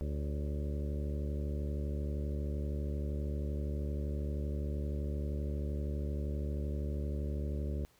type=harmonic tone with a mistuned harmonic; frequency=72.7 Hz; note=D2; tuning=17 cents flat; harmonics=1 / 2 / 3 / 4 / 5 / 6 / 7 / 8; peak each=-34 / -42 / -44 / -48 / -47 / -49 / -52 / -52 dBFS; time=0.01-7.85 s; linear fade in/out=0 ms; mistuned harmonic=7; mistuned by=+74 cents; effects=pink hiss -67 dBFS RMS until 7.99 s